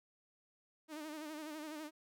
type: tone with vibrato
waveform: sawtooth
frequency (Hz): 306.6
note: D#4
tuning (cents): -25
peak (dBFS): -40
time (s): 0.88-1.91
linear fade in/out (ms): 50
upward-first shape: sine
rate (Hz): 12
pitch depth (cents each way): 68
effects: none